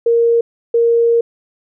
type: tone bursts at uneven times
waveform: sine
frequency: 466.2 Hz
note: A#4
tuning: in tune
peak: -9 dBFS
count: 2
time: 0.06-0.41 / 0.74-1.21 s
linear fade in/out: 5 ms
effects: none